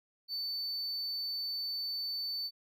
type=tone; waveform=triangle; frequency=4520 Hz; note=C#8; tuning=33 cents sharp; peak=-33 dBFS; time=0.28-2.51 s; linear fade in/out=50 ms; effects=none